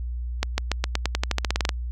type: accelerating click train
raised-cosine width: 0.2 ms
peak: -5 dBFS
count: 16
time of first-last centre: 0.43-1.692 s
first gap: 150 ms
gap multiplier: 0.91
effects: added 60 Hz sine -27 dBFS peak until 1.91 s